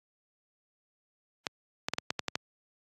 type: clicks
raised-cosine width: 0.2 ms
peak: -12 dBFS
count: 8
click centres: 1.468 / 1.885 / 1.936 / 1.984 / 2.105 / 2.193 / 2.283 / 2.355 s
effects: high-pass 100 Hz 12 dB/octave + AAC 48 kbps